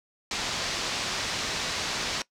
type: low-pass noise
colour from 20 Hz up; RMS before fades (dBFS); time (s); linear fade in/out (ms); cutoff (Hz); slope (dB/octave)
white; -31; 0.31-2.22; 2; 5900; 24
effects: noise-tail reverb RT60 0.1 s tail -20 dB re dry